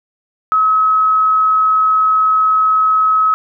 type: tone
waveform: sine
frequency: 1282 Hz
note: E6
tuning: 49 cents flat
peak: -9 dBFS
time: 0.52-3.34 s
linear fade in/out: 0 ms
effects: none